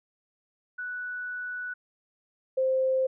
sine tone pair in turn, 1480 / 523.3 Hz, F#6 / C5, 0 / 0 cents, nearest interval octave + tritone, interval 1800 cents, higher first, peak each -32 / -22 dBFS, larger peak second, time 0.78-1.74 / 2.57-3.07 s, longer first, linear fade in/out 10 ms, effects none

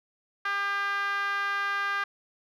5% pulse tone with band-pass filter, 400 Hz, G4, 35 cents sharp, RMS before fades -29 dBFS, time 0.45-2.04 s, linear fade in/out 5 ms, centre 1400 Hz, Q 6.9, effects none

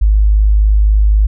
sine tone, 51.91 Hz, G#1, in tune, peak -6 dBFS, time 0.01-1.27 s, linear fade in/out 10 ms, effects none

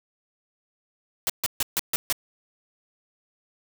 white noise bursts, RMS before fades -24 dBFS, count 6, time 1.27-2.126 s, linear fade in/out 0 ms, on 26 ms, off 140 ms, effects none

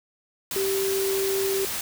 sine tone in noise, 389 Hz, G4, 13 cents flat, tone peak -23 dBFS, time 0.56-1.65 s, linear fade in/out 2 ms, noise white, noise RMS -30 dBFS, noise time 0.51-1.81 s, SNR +4 dB, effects none

